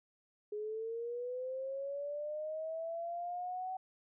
sine linear sweep, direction up, 415.3 to 755 Hz, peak -37 dBFS, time 0.52-3.77 s, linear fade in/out 5 ms, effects none

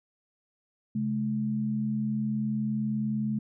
sine tone pair together, 134.76 / 214.6 Hz, C#3 / A3, -49 / -43 cents, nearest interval minor sixth, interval 806 cents, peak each -33 / -27 dBFS, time 0.95-3.39 s, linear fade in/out 5 ms, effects none

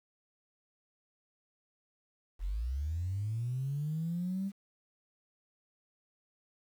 sine linear sweep, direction up, 40.57 to 200 Hz, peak -31 dBFS, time 2.39-4.52 s, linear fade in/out 50 ms, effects tanh soft clip ceiling -27 dBFS + 10-bit

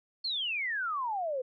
sine exponential sweep, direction down, 4402 to 493.9 Hz, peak -30 dBFS, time 0.24-1.42 s, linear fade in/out 10 ms, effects none

